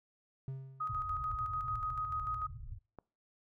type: tone with exponential decay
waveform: triangle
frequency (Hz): 133.6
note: C3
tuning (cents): +36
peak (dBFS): -34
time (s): 0.48-1.17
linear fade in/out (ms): 0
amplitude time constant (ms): 150
type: tone with tremolo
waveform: sine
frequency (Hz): 1254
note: D#6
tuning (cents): +13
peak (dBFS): -33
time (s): 0.8-2.47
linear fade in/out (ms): 10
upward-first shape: square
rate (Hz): 6.8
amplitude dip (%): 40
type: low-pass noise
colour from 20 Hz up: white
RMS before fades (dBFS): -45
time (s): 0.89-2.79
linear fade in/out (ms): 10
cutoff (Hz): 130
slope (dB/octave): 96
type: click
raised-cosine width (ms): 1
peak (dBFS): -34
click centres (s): 2.987
effects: noise-tail reverb RT60 0.4 s tail -26 dB re dry